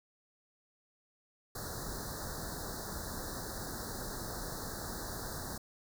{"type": "band-stop noise", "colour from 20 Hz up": "pink", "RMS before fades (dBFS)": -41, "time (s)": [1.55, 5.58], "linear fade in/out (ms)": 5, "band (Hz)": [1800, 3900], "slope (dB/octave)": 96, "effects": []}